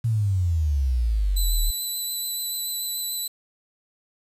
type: exponential sweep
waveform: sine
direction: down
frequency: 118.2 to 36.09 Hz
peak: -19 dBFS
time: 0.04-1.71 s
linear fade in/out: 10 ms
type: tone with vibrato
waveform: 5% pulse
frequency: 3991 Hz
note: B7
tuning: 17 cents sharp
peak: -19 dBFS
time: 1.36-3.28 s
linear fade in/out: 10 ms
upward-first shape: triangle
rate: 6.9 Hz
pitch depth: 20 cents each way
effects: resampled to 32000 Hz + 8-bit